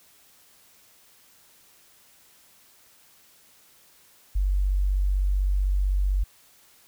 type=tone; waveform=sine; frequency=47.89 Hz; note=G1; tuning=40 cents flat; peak=-20 dBFS; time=4.35-6.24 s; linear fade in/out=10 ms; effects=white hiss -57 dBFS RMS until 6.87 s